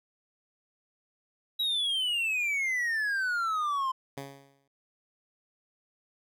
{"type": "exponential sweep", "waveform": "triangle", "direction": "down", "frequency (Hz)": [3892, 1031], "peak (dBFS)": -25, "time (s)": [1.59, 3.92], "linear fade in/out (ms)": 10}
{"type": "tone with exponential decay", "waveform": "10% pulse", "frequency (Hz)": 138.5, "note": "C#3", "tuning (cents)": -1, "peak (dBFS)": -27, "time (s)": [4.17, 4.68], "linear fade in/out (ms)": 5, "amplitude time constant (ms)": 110}
{"effects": []}